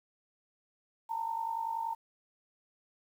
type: tone with amplitude modulation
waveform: sine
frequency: 909 Hz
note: A#5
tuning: 44 cents flat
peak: -29 dBFS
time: 1.09-1.95 s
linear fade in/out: 20 ms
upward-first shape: sine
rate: 50.4 Hz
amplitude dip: 70%
effects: 10-bit